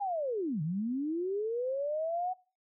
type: linear two-way sweep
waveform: sine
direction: down then up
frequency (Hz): 830.6 to 145.1 to 748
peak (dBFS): -30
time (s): 0-2.34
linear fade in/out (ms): 20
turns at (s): 0.62
effects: noise-tail reverb RT60 0.4 s tail -23 dB re dry